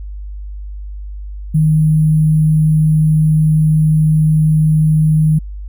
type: tone with sample-and-hold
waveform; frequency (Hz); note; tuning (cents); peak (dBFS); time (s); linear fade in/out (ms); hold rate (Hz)
sine; 155.56; D#3; 0; -8; 1.54-5.39; 10; 11025
effects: added 50 Hz sine -24 dBFS peak until 5.68 s